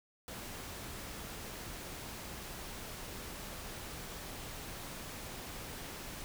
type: noise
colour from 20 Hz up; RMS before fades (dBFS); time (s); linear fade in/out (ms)
pink; -45; 0.28-6.24; 0
effects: none